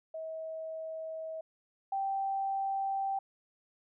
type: tone pair in turn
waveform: sine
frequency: 641 / 781 Hz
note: E5 / G5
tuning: -49 / -7 cents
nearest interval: minor third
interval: 342 cents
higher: second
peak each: -37 / -30 dBFS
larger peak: second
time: 0.14-1.41 / 1.92-3.19 s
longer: neither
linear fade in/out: 5 ms
effects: none